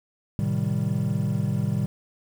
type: chord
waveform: triangle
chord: A half-diminished seventh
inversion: none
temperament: equal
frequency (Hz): 110 / 130.81 / 155.56 / 196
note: A2 / C3 / Eb3 / G3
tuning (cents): 0 / 0 / 0 / 0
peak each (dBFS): -26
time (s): 0.39-1.86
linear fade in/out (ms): 0
effects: 8-bit